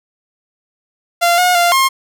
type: tone with pitch steps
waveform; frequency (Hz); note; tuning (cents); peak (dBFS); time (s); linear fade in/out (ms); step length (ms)
sawtooth; 691 / 721 / 695 / 1068; F5 / F#5 / F5 / C6; -19 / -45 / -9 / +35; -6; 1.21-1.89; 20; 170
effects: none